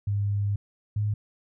sine tone pair in turn, 101.5 / 104.78 Hz, G#2 / G#2, -39 / +16 cents, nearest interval minor second, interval 55 cents, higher second, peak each -23 dBFS, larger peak neither, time 0.07-0.56 / 0.96-1.14 s, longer first, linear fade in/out 5 ms, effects none

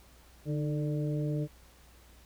harmonic tone with a mistuned harmonic, 148 Hz, D3, 14 cents sharp, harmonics 1 / 2 / 3 / 4, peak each -30 / -36 / -40 / -42 dBFS, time 0.45-1.48 s, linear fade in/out 50 ms, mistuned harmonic 2, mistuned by +56 cents, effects added 60 Hz sine -57 dBFS peak until 2.25 s + pink hiss -60 dBFS RMS until 2.25 s

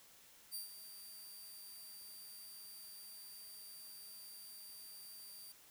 5% pulse tone with ADSR envelope, 4699 Hz, D8, in tune, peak -34 dBFS, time 0.51-5.52 s, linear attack 37 ms, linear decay 130 ms, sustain -11 dB, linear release 3 ms, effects white hiss -63 dBFS RMS until 5.7 s

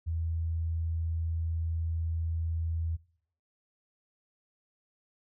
sine tone, 82.1 Hz, E2, 6 cents flat, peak -29 dBFS, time 0.06-2.97 s, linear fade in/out 20 ms, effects noise-tail reverb RT60 0.6 s tail -21 dB re dry

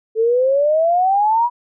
sine exponential sweep, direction up, 436 to 980 Hz, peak -12 dBFS, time 0.15-1.5 s, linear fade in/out 50 ms, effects none

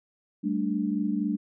sine chord, G suspended second, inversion none, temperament equal, 196 / 220 / 293.7 Hz, G3 / A3 / D4, 0 / 0 / 0 cents, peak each -29 dBFS, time 0.43-1.37 s, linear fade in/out 20 ms, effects none

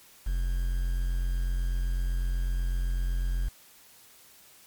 triangle tone with quantisation, 44 Hz, F1, 14 cents sharp, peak -23 dBFS, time 0.26-3.49 s, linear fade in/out 10 ms, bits 8, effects white hiss -55 dBFS RMS until 4.66 s + MP3 96 kbps

